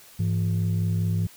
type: tone pair together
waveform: sine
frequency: 102.98 / 168 Hz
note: G#2 / E3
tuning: -14 / +33 cents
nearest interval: minor sixth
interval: 847 cents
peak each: -21 / -24 dBFS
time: 0.19-1.27 s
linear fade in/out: 10 ms
effects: tanh soft clip ceiling -18 dBFS + white hiss -50 dBFS RMS until 1.36 s